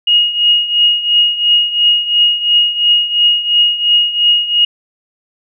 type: tone with tremolo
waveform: sine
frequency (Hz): 2874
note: F7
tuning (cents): +49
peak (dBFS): -5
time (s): 0.07-4.65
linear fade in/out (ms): 5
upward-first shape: triangle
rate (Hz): 2.9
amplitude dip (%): 80
effects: none